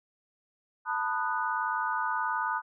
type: chord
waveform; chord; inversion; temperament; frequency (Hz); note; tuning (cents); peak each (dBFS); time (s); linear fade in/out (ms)
sine; B dominant seventh; third; just; 889 / 987.8 / 1234.7 / 1481.6; A5 / B5 / D#6 / F#6; +18 / 0 / -14 / +2; -33; 0.85-2.62; 50
effects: none